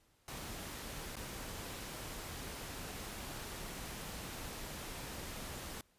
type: noise with dropouts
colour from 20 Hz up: pink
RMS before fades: -45 dBFS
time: 0.28-5.81 s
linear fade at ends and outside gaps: 1 ms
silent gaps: 1.156-1.166 s
effects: pink hiss -72 dBFS RMS until 5.98 s + resampled to 32000 Hz